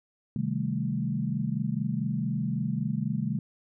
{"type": "chord", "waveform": "sine", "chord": "A half-diminished seventh", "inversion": "first", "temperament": "equal", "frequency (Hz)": [130.81, 155.56, 196, 220], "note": ["C3", "Eb3", "G3", "A3"], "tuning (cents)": [0, 0, 0, 0], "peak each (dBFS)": -32, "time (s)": [0.36, 3.39], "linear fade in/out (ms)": 2, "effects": []}